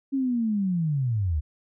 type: linear sweep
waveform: sine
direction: down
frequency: 277.2 to 69.3 Hz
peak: -22 dBFS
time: 0.12-1.41 s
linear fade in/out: 20 ms
effects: none